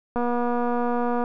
click train, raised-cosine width 1 ms, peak -13 dBFS, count 261, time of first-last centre 0.16-1.239 s, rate 241 Hz, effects none

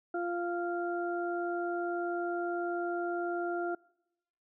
harmonic tone, 347.7 Hz, F4, 8 cents flat, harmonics 1 / 2 / 4, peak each -33 / -36 / -39 dBFS, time 0.14-3.75 s, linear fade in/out 5 ms, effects noise-tail reverb RT60 0.9 s tail -25 dB re dry

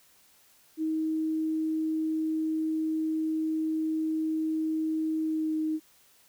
sine tone with pitch glide, 316.1 to 312.8 Hz, D#4 to D#4, +27 to +9 cents, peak -26 dBFS, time 0.77-5.8 s, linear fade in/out 50 ms, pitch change -18 cents, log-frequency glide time 5.22-5.57 s, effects white hiss -61 dBFS RMS until 6.28 s

